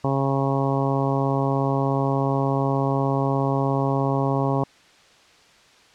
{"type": "harmonic tone", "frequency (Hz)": 136.7, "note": "C#3", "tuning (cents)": -24, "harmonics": [1, 2, 3, 4, 5, 6, 7, 8], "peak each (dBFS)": [-23, -26, -28, -29, -30, -31, -31, -32], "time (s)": [0.04, 4.64], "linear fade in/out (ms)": 5, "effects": ["white hiss -53 dBFS RMS until 5.94 s", "low-pass 5000 Hz 12 dB/octave"]}